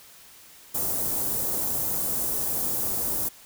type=band-stop noise; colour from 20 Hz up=white; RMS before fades=-27 dBFS; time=0.74-3.29 s; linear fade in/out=10 ms; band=690 to 10000 Hz; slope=12 dB/octave; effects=white hiss -50 dBFS RMS until 3.45 s